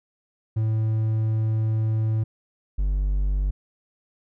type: tone pair in turn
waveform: triangle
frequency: 110 / 48.86 Hz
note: A2 / G1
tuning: 0 / -5 cents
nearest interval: octave + major second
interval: 1405 cents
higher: first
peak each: -18 dBFS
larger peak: neither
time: 0.56-2.24 / 2.78-3.51 s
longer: first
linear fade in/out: 10 ms
effects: none